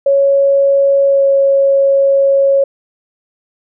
sine tone with pitch glide, 554.4 to 550.3 Hz, C#5 to C#5, 0 to -13 cents, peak -7 dBFS, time 0.06-2.64 s, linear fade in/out 5 ms, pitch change -13 cents, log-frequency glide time 1.06-1.24 s, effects none

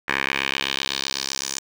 10% pulse tone with band-pass filter sweep, 67.9 Hz, C#2, 35 cents flat, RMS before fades -26 dBFS, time 0.08-1.59 s, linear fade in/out 5 ms, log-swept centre 1900 to 6700 Hz, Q 2.2, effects none

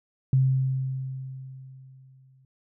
sine tone with exponential decay, 131.9 Hz, C3, 14 cents sharp, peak -16 dBFS, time 0.33-2.45 s, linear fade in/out 2 ms, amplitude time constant 460 ms, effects none

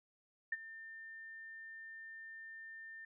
sine tone with ADSR envelope, 1800 Hz, A6, 39 cents sharp, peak -32 dBFS, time 0.52-3.05 s, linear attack 5 ms, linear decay 33 ms, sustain -16 dB, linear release 4 ms, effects none

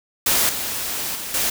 white noise with level steps, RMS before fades -18 / -26 / -30 / -21 dBFS, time 0.26-1.5 s, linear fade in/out 5 ms, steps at 0.49 / 1.15 / 1.34 s, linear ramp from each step 2 ms, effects none

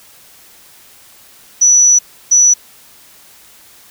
sine tone bursts at uneven times, 5920 Hz, F#8, in tune, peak -5 dBFS, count 2, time 1.61-1.99 / 2.31-2.54 s, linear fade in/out 10 ms, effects white hiss -43 dBFS RMS until 3.9 s

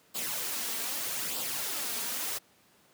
white noise with flanger, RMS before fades -34 dBFS, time 0.14-2.39 s, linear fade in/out 20 ms, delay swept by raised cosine 0.24 to 4.44 ms, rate 0.81 Hz, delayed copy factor +0.55, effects pink hiss -63 dBFS RMS until 2.93 s + high-pass 150 Hz 12 dB/octave

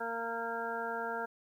harmonic tone, 230.6 Hz, A#3, 19 cents flat, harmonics 1 / 2 / 3 / 4 / 6 / 7, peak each -47 / -40 / -41 / -40 / -40 / -43 dBFS, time 0-1.26 s, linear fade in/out 10 ms, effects 11-bit

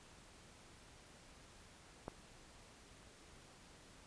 click, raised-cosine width 1 ms, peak -29 dBFS, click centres 2.081 s, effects pink hiss -61 dBFS RMS until 4.06 s + resampled to 22050 Hz

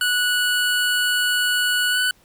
25% pulse tone with pitch glide, 1472 to 1492.5 Hz, F#6 to F#6, -9 to +15 cents, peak -14 dBFS, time 0.01-2.11 s, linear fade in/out 2 ms, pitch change +24 cents, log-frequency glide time 1.9-1.99 s, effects pink hiss -57 dBFS RMS until 2.24 s

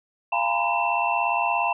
sine tone cluster, 693 / 813 / 934 / 1011 / 2684 Hz, F5 / G#5 / A#5 / B5 / E7, -14 / -37 / +3 / +40 / +31 cents, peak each -27 dBFS, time 0.32-1.73 s, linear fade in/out 5 ms, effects none

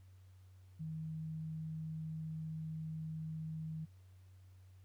sine tone, 158.3 Hz, D#3, 30 cents sharp, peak -40 dBFS, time 0.79-3.86 s, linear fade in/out 20 ms, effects added 93 Hz sine -57 dBFS peak until 4.84 s + pink hiss -75 dBFS RMS until 4.84 s

